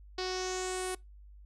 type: tone with low-pass filter sweep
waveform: sawtooth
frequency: 370 Hz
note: F#4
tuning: in tune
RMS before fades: -35 dBFS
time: 0.18-0.95 s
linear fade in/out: 5 ms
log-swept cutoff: 4700 to 10000 Hz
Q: 4.4
effects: noise-tail reverb RT60 0.2 s tail -24 dB re dry + added 50 Hz sine -50 dBFS peak until 1.45 s